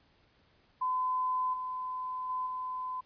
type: tone with level steps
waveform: sine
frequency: 1017 Hz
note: C6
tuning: 50 cents flat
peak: -28 / -34 / -31 / -34 dBFS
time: 0.81-3.01 s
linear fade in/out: 10 ms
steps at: 1.53 / 2.29 / 2.46 s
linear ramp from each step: 10 ms
effects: pink hiss -67 dBFS RMS until 3.05 s + resampled to 11025 Hz